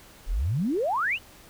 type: exponential sweep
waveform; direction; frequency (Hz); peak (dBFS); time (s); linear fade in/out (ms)
sine; up; 31.59 to 3102; -23; 0.26-1.19; 50
effects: pink hiss -51 dBFS RMS until 1.49 s